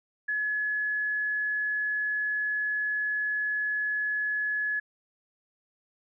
sine tone, 1700 Hz, G#6, 40 cents sharp, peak -26 dBFS, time 0.28-4.8 s, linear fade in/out 10 ms, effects none

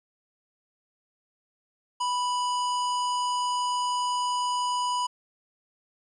harmonic tone with a mistuned harmonic, 987 Hz, B5, 1 cent flat, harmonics 1 / 3 / 5 / 7 / 9, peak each -25 / -35 / -39 / -42 / -44 dBFS, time 2-5.07 s, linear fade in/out 10 ms, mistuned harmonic 7, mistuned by -31 cents, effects 11-bit

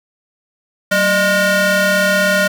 30% pulse ring-modulated tone, 415.3 Hz, G#4, in tune, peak -6 dBFS, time 0.91-2.48 s, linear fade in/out 10 ms, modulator 1020 Hz, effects none

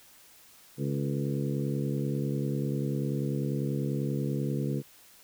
harmonic tone with a mistuned harmonic, 70.2 Hz, C#2, 22 cents sharp, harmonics 2 / 3 / 4 / 5 / 6 / 7, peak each -30 / -34 / -36 / -38 / -40 / -41 dBFS, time 0.77-4.83 s, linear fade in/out 50 ms, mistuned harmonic 6, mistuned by +50 cents, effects white hiss -56 dBFS RMS until 5.23 s

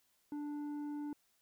sine tone with tanh clipping, 293.7 Hz, D4, in tune, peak -40 dBFS, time 0.32-1.13 s, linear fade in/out 2 ms, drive 7 dB, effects white hiss -75 dBFS RMS until 1.41 s

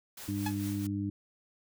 white noise with tremolo, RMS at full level -44 dBFS, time 0.17-0.87 s, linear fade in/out 5 ms, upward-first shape triangle, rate 4.5 Hz, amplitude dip 55%
harmonic tone, 100 Hz, G2, 35 cents sharp, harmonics 1 / 2 / 3, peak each -35 / -36 / -34 dBFS, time 0.28-1.1 s, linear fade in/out 5 ms
sawtooth tone with exponential decay, 850 Hz, G#5, 40 cents sharp, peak -27 dBFS, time 0.46-0.56 s, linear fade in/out 5 ms, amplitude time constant 20 ms
effects none

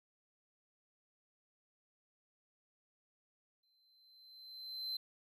triangle tone with exponential growth, 4083 Hz, C8, 43 cents flat, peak -35 dBFS, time 3.63-4.97 s, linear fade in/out 5 ms, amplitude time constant 290 ms, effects none

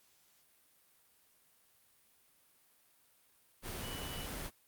sine tone in noise, 2960 Hz, F#7, in tune, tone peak -47 dBFS, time 3.81-4.29 s, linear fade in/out 50 ms, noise pink, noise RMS -42 dBFS, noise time 3.62-4.51 s, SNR -8 dB, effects white hiss -69 dBFS RMS until 4.67 s + Opus 48 kbps

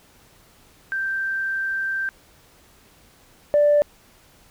sine tone pair in turn, 1568 / 587.3 Hz, G6 / D5, 0 / 0 cents, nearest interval octave + perfect fourth, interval 1700 cents, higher first, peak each -22 / -12 dBFS, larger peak second, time 0.92-2.09 / 3.54-3.82 s, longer first, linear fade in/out 0 ms, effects tanh soft clip ceiling -10 dBFS + pink hiss -54 dBFS RMS until 4.5 s

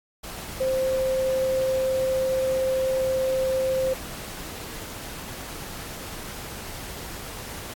sine tone in noise, 524 Hz, C5, 2 cents sharp, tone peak -21 dBFS, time 0.6-3.94 s, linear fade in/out 10 ms, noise pink, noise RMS -37 dBFS, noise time 0.23-7.74 s, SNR +13 dB, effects AAC 64 kbps

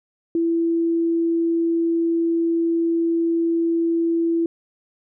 sine tone, 333.6 Hz, E4, 21 cents sharp, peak -17 dBFS, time 0.35-4.46 s, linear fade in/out 2 ms, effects none

